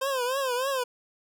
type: tone with vibrato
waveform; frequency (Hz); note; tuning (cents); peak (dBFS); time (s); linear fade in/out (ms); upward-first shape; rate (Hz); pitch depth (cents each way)
25% pulse; 519; C5; -14; -22; 0.01-0.84; 10; triangle; 3.3; 140
effects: none